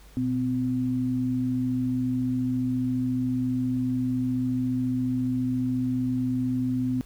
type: tone pair together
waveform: sine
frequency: 120.4 / 255.1 Hz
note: B2 / C4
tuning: -44 / -44 cents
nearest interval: octave + minor second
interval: 1300 cents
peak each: -30 / -24 dBFS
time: 0.17-7.01 s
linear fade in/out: 0 ms
effects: added 50 Hz sine -49 dBFS peak until 7.05 s + pink hiss -55 dBFS RMS until 7.05 s